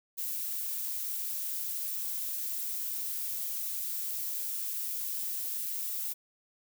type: noise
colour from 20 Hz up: violet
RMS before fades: -35 dBFS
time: 0.17-6.14 s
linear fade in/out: 20 ms
effects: none